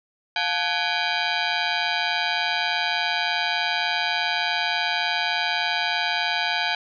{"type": "ring-modulated tone", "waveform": "10% pulse", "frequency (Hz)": 791, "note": "G5", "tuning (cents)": 15, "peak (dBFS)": -10, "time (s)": [0.36, 6.75], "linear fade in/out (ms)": 2, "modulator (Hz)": 81.7, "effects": ["resampled to 11025 Hz", "8-bit"]}